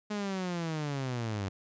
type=linear sweep; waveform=sawtooth; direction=down; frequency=211.6 to 93.9 Hz; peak=-28 dBFS; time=0.1-1.49 s; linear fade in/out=10 ms; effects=resampled to 16000 Hz